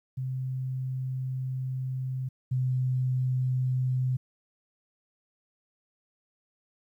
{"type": "tone pair in turn", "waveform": "sine", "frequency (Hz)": [130, 128.21], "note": ["C3", "C3"], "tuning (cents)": [-11, -35], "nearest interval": "unison", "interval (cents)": 24, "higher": "first", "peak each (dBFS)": [-29, -24], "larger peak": "second", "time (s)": [[0.17, 2.29], [2.51, 4.17]], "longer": "first", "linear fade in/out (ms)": 10, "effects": ["11-bit"]}